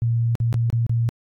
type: tone with dropouts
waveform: sine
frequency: 116.54 Hz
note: A#2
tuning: in tune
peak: -17 dBFS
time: 0.02-1.09 s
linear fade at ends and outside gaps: 0 ms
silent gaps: 0.353-0.402 / 0.528-0.542 / 0.701-0.728 / 0.865-0.895 s
effects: AAC 64 kbps